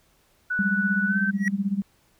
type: tone with pitch glide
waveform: sine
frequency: 1480 to 1545.5 Hz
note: F#6 to G6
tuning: 0 to -25 cents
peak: -23 dBFS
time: 0.5-1.31 s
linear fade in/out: 10 ms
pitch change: +75 cents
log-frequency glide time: 1.07-1.18 s
type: tone with tremolo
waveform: sine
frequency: 198.3 Hz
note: G3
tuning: 20 cents sharp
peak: -19 dBFS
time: 0.59-1.82 s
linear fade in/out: 0 ms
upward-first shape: sine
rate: 16 Hz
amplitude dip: 85%
type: tone with exponential growth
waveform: triangle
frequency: 1916 Hz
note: A#6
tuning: 47 cents sharp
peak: -18 dBFS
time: 1.33-1.48 s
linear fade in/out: 1 ms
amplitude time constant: 31 ms
effects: pink hiss -63 dBFS RMS until 2.19 s